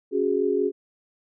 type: chord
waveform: sine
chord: C# suspended fourth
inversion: none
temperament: equal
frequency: 277.2 / 370 / 415.3 Hz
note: C#4 / F#4 / G#4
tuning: 0 / 0 / 0 cents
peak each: -28 / -24 / -23 dBFS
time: 0.11-0.72 s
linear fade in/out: 50 ms
effects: none